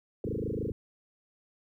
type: tone with frequency modulation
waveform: sine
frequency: 272.1 Hz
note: C#4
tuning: 32 cents flat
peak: -30 dBFS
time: 0.24-0.72 s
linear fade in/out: 2 ms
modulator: 26.5 Hz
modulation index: 7.8
effects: 12-bit